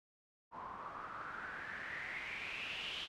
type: noise with low-pass filter sweep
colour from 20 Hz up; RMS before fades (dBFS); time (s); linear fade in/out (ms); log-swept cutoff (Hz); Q
white; -45; 0.51-3.08; 50; 970 to 3200; 5.9
effects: none